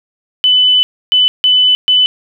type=tone bursts at uneven times; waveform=sine; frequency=3003 Hz; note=F#7; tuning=25 cents sharp; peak=-6 dBFS; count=4; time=0.44-0.83 / 1.12-1.28 / 1.44-1.75 / 1.88-2.06 s; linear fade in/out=0 ms; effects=none